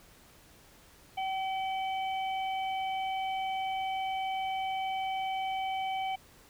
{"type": "harmonic tone", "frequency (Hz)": 765, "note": "G5", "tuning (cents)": -42, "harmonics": [1, 3, 4], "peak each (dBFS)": [-31, -41, -43], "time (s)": [1.17, 6.16], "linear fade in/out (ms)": 10, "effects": ["pink hiss -58 dBFS RMS until 6.49 s"]}